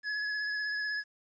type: tone with vibrato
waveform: square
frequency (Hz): 1693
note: G#6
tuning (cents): +33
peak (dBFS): -32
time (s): 0.03-1.04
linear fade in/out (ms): 50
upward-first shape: sine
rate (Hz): 16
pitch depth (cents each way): 19
effects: resampled to 16000 Hz + 11-bit